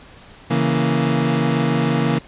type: chord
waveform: 30% pulse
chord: A# diminished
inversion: first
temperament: equal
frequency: 138.59 / 164.81 / 233.1 Hz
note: C#3 / E3 / A#3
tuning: 0 / 0 / 0 cents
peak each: -18 dBFS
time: 0.5-2.19 s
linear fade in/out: 10 ms
effects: pink hiss -44 dBFS RMS until 2.27 s + resampled to 8000 Hz